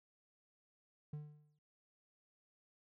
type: tone with exponential decay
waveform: triangle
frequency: 149.5 Hz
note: D3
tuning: 31 cents sharp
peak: -38 dBFS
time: 1.13-1.59 s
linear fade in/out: 5 ms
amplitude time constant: 100 ms
effects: none